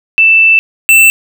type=tone pair in turn; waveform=sine / square; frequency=2653 / 2668 Hz; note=E7 / E7; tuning=+10 / +20 cents; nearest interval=unison; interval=10 cents; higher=second; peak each=-3 dBFS; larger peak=neither; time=0.18-0.59 / 0.89-1.1 s; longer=first; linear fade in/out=0 ms; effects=none